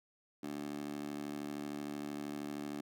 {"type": "tone with high-pass filter", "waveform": "15% pulse", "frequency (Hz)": 73, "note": "D2", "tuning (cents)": -10, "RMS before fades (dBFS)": -42, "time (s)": [0.43, 2.81], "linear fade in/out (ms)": 5, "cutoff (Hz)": 280, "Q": 2.4, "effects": []}